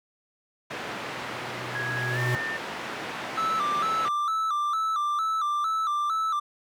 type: band-pass noise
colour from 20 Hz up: white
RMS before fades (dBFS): -35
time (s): 0.7-4.09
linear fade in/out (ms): 10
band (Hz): 150 to 1900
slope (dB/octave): 12
type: tone with exponential growth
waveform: square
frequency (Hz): 123.47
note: B2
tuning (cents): 0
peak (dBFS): -24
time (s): 0.74-2.35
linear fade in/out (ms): 0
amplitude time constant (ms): 350
type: tone with pitch glide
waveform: sine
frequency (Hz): 1661.2 to 1801.1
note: G#6 to A6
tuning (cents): 0 to +40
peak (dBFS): -29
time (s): 1.75-2.57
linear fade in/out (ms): 2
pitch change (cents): +140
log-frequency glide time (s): 2.12-2.19
type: tone with vibrato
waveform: triangle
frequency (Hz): 1244.5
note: D#6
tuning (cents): 0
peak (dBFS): -22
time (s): 3.37-6.4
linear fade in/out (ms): 10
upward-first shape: square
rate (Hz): 2.2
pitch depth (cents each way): 89
effects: none